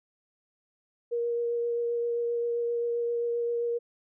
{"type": "tone with vibrato", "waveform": "sine", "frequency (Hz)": 472.2, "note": "A#4", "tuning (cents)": 22, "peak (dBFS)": -26, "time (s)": [1.11, 3.79], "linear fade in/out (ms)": 20, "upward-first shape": "triangle", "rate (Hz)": 7.6, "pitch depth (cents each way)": 12, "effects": []}